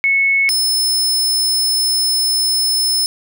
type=tone pair in turn; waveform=sine / sawtooth; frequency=2200 / 5233 Hz; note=C#7 / E8; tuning=-14 / -14 cents; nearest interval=octave + minor third; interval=1500 cents; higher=second; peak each=-11 dBFS; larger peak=neither; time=0.04-0.49 / 0.49-3.06 s; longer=second; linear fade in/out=0 ms; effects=none